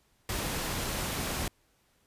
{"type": "noise", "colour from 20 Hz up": "pink", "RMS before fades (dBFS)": -33, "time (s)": [0.29, 1.48], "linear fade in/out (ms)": 2, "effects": ["pink hiss -69 dBFS RMS until 2.06 s", "resampled to 32000 Hz"]}